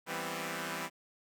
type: chord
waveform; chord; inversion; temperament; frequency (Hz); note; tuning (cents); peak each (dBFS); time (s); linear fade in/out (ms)
5% pulse; C major seventh; first; equal; 164.81 / 196 / 246.9 / 261.6; E3 / G3 / B3 / C4; 0 / 0 / 0 / 0; -29 / -30 / -32 / -31; 0.06-0.9; 50
effects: none